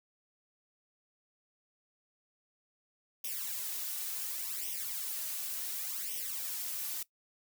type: noise with flanger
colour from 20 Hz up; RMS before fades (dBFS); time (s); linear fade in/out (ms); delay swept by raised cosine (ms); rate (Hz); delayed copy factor
blue; -38; 3.24-7.03; 5; 0.34 to 3.44; 0.69; +0.85
effects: noise-tail reverb RT60 0.1 s tail -19 dB re dry